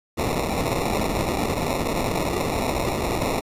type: noise with sample-and-hold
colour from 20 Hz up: white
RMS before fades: -24 dBFS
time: 0.17-3.41 s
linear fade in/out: 20 ms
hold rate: 1575 Hz
effects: resampled to 32000 Hz